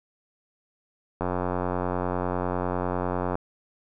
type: click train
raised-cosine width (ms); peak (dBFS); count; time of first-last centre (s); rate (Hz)
1; -13; 194; 1.21-3.354; 90
effects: none